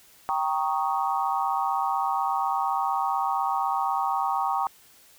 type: chord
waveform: sine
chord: Eb dominant seventh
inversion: first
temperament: equal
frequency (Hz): 784 / 932.3 / 1108.7 / 1244.5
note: G5 / Bb5 / Db6 / Eb6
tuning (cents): 0 / 0 / 0 / 0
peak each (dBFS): -27 / -28 / -29 / -32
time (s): 0.29-4.67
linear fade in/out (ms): 0
effects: white hiss -55 dBFS RMS until 5.18 s